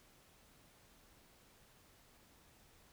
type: silence
effects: pink hiss -66 dBFS RMS until 2.92 s